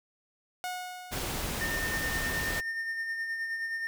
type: tone with exponential decay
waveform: sawtooth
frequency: 728 Hz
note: F#5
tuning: 28 cents flat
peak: -28 dBFS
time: 0.64-2.16 s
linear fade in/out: 0 ms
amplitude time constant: 330 ms
type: noise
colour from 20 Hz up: pink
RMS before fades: -34 dBFS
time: 1.11-2.61 s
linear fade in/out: 20 ms
type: tone with tremolo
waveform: triangle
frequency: 1817 Hz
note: A#6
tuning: 45 cents flat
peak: -28 dBFS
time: 1.61-3.87 s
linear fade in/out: 0 ms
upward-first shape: sine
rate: 9.5 Hz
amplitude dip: 40%
effects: none